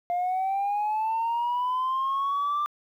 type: linear sweep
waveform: sine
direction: up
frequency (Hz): 698.5 to 1188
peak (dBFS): -22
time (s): 0.1-2.66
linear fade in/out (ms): 0
effects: tanh soft clip ceiling -22 dBFS + 10-bit